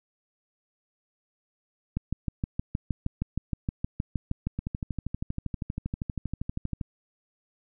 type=two click trains; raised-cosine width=5 ms; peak=-15 / -18 dBFS; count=17 / 29; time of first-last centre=1.97-4.47 / 4.59-6.812 s; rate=6.4 / 12.6 Hz; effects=none